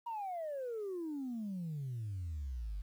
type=exponential sweep; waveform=sine; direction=down; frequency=963 to 46.25 Hz; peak=-36 dBFS; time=0.06-2.82 s; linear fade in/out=10 ms; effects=tanh soft clip ceiling -35 dBFS + 11-bit